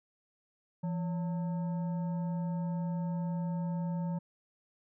sine tone with frequency modulation, 170 Hz, F3, 46 cents flat, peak -31 dBFS, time 0.83-4.19 s, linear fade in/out 10 ms, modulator 731 Hz, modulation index 0.37, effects none

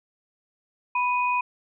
sine tone pair together, 987.8 / 2489 Hz, B5 / D#7, 0 / 0 cents, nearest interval octave + major third, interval 1600 cents, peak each -22 / -27 dBFS, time 0.95-1.41 s, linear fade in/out 5 ms, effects none

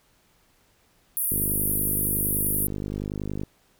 pink band-pass noise, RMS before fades -26 dBFS, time 1.17-2.67 s, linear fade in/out 0 ms, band 9800 to 16000 Hz, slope 96 dB/octave
click train, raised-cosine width 3 ms, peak -18 dBFS, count 108, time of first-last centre 1.32-3.435 s, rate 50.6 Hz
effects pink hiss -63 dBFS RMS until 3.79 s

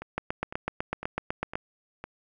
two click trains, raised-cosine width 0.5 ms, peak -22 / -13 dBFS, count 5 / 12, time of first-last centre 0.02-2.04 / 0.18-1.555 s, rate 1.98 / 8 Hz, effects none

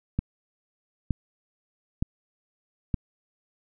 click train, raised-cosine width 5 ms, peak -12 dBFS, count 4, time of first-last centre 0.19-2.942 s, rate 1.09 Hz, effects none

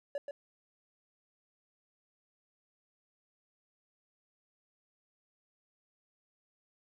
triangle tone with echo, 570 Hz, C#5, 48 cents sharp, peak -31 dBFS, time 0.15-0.18 s, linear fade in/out 2 ms, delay 130 ms, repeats 1, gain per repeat -5 dB, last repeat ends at 0.31 s, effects none

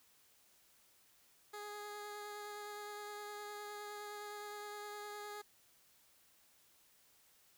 15% pulse tone with vibrato, 415.3 Hz, G#4, in tune, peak -39 dBFS, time 1.53-5.42 s, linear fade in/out 10 ms, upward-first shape sine, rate 9.7 Hz, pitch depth 11 cents each way, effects white hiss -69 dBFS RMS until 7.57 s

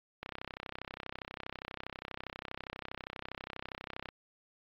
click train, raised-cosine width 0.3 ms, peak -23 dBFS, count 126, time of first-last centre 0.23-4.088 s, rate 32.4 Hz, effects low-pass 4000 Hz 12 dB/octave + AAC 32 kbps

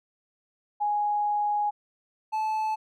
sine / triangle tone pair in turn, 830.6 / 869.4 Hz, G#5 / A5, 0 / -21 cents, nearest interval minor second, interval 79 cents, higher second, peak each -23 dBFS, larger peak neither, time 0.8-1.71 / 2.32-2.76 s, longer first, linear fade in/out 20 ms, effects none

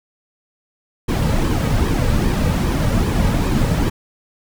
brown noise with flanger, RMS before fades -17 dBFS, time 1.08-3.9 s, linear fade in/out 10 ms, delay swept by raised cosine 1.4 to 2.9 ms, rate 2.5 Hz, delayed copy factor -0.55, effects none

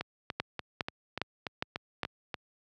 two click trains, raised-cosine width 0.3 ms, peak -18 / -14 dBFS, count 9 / 5, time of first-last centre 0.01-2.342 / 0.4-2.033 s, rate 3.43 / 2.45 Hz, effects high-pass 80 Hz 12 dB/octave

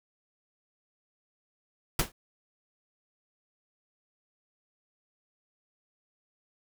pink noise with exponential decay, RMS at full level -21 dBFS, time 1.99-2.12 s, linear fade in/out 5 ms, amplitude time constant 27 ms, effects none

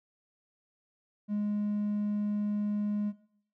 triangle tone, 207.7 Hz, G#3, in tune, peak -25 dBFS, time 1.28-3.13 s, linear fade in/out 50 ms, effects noise-tail reverb RT60 0.6 s tail -18 dB re dry + tanh soft clip ceiling -23 dBFS

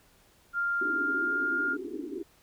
sine tone with pitch glide, 1396.9 to 1409.9 Hz, F6 to F6, 0 to +16 cents, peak -26 dBFS, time 0.53-1.77 s, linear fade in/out 50 ms, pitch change +16 cents, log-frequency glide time 0.84-1.6 s
pink band-pass noise, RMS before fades -37 dBFS, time 0.81-2.23 s, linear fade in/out 5 ms, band 260 to 410 Hz, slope 96 dB/octave
effects pink hiss -62 dBFS RMS until 2.42 s

